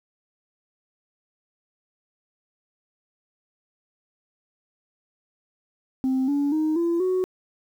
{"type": "tone with pitch steps", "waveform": "sine", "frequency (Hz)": [261.6, 285.3, 311.1, 339.3, 370], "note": ["C4", "C#4", "D#4", "F4", "F#4"], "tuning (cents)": [0, 50, 0, -50, 0], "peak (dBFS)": -18, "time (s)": [6.04, 7.24], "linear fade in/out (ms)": 0, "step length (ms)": 240, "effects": ["tanh soft clip ceiling -18 dBFS", "9-bit"]}